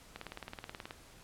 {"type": "click train", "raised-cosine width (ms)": 0.3, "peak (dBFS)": -26, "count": 15, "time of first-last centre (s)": [0.16, 0.909], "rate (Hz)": 18.7, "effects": ["pink hiss -57 dBFS RMS until 1.23 s", "low-pass 12000 Hz 12 dB/octave"]}